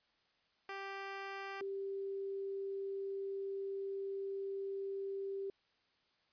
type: tone pair in turn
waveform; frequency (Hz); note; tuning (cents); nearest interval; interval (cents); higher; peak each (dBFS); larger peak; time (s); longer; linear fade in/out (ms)
10% pulse / sine; 392 / 392; G4 / G4; 0 / 0; unison; 0; neither; -34 / -38; first; 0.69-1.61 / 1.61-5.5; second; 2
effects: white hiss -75 dBFS RMS until 6.32 s + resampled to 11025 Hz

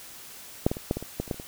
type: clicks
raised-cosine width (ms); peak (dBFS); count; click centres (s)
2; -6 / -14 / -22 / -10 / -17 / -23 / -14 / -29 / -14 / -30 / -24; 11; 0.665 / 0.715 / 0.769 / 0.911 / 0.97 / 1.026 / 1.2 / 1.278 / 1.312 / 1.344 / 1.399
effects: white hiss -45 dBFS RMS until 1.47 s

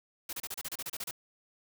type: noise bursts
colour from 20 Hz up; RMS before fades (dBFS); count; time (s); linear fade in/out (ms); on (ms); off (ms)
white; -38; 12; 0.29-1.111; 5; 40; 31
effects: none

